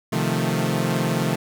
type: chord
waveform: sawtooth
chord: F dominant seventh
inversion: second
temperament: equal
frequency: 130.81 / 155.56 / 174.61 / 220 Hz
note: C3 / Eb3 / F3 / A3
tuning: 0 / 0 / 0 / 0 cents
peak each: -22 dBFS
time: 0.12-1.36 s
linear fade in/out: 10 ms
effects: none